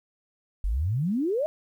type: exponential sweep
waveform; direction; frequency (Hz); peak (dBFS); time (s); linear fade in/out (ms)
sine; up; 43.65 to 644; -23; 0.64-1.46; 0
effects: 10-bit